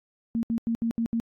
sine tone bursts at uneven times, 230 Hz, A#3, 23 cents flat, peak -23 dBFS, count 6, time 0.35-0.43 / 0.5-0.58 / 0.67-0.75 / 0.82-0.91 / 0.98-1.06 / 1.13-1.2 s, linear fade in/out 0 ms, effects AAC 64 kbps

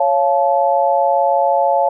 sine chord, Db augmented, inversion none, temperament just, 554.4 / 693 / 866.2 Hz, Db5 / F5 / A5, 0 / -14 / -27 cents, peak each -16 dBFS, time 0-1.89 s, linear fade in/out 5 ms, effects none

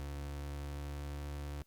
35% pulse tone with pitch glide, 71.3 to 72.13 Hz, C#2 to D2, +49 to -31 cents, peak -38 dBFS, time 0-1.62 s, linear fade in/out 0 ms, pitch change +20 cents, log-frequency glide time 0.13-1.22 s, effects white hiss -75 dBFS RMS until 1.66 s + Opus 48 kbps

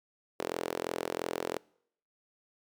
sawtooth tone with high-pass filter, 42.93 Hz, F1, 29 cents flat, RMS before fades -36 dBFS, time 0.39-1.58 s, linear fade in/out 10 ms, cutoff 430 Hz, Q 2.3, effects noise-tail reverb RT60 0.7 s tail -25 dB re dry

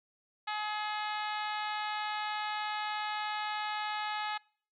harmonic tone with a mistuned harmonic, 423.3 Hz, G#4, 33 cents sharp, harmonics 2 / 3 / 4 / 5 / 6 / 7 / 8 / 9 / 10, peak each -36 / -40 / -42 / -44 / -46 / -47 / -48 / -49 / -50 dBFS, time 0.47-4.38 s, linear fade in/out 10 ms, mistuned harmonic 9, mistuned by -21 cents, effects noise-tail reverb RT60 0.5 s tail -25 dB re dry

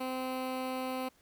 15% pulse tone with notch filter, 258.4 Hz, C4, 21 cents flat, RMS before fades -36 dBFS, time 0-1.09 s, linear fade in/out 10 ms, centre 6600 Hz, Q 1.1, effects pink hiss -66 dBFS RMS until 1.21 s

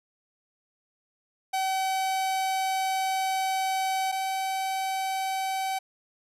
45% pulse tone pair in turn, 763 / 765.9 Hz, G5 / G5, -47 / -40 cents, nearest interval unison, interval 7 cents, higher second, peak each -25 / -27 dBFS, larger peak first, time 1.53-4.12 / 4.12-5.79 s, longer first, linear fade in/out 10 ms, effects resampled to 32000 Hz

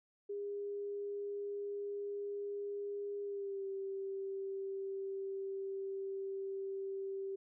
sine tone with pitch glide, 405.7 to 389.4 Hz, G#4 to G4, -41 to -12 cents, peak -38 dBFS, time 0.29-7.36 s, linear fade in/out 10 ms, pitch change -71 cents, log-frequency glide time 3.22-3.66 s, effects none

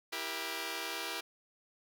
5% pulse chord, E diminished, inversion none, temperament just, 329.6 / 395.6 / 474.7 Hz, E4 / G4 / Bb4, 0 / +16 / +31 cents, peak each -30 dBFS, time 0.12-1.21 s, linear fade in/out 10 ms, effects none

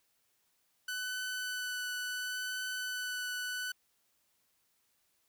sawtooth tone with vibrato, 1497 Hz, F#6, 20 cents sharp, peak -32 dBFS, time 0.88-3.72 s, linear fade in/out 5 ms, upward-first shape triangle, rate 0.71 Hz, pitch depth 12 cents each way, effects white hiss -75 dBFS RMS until 5.28 s

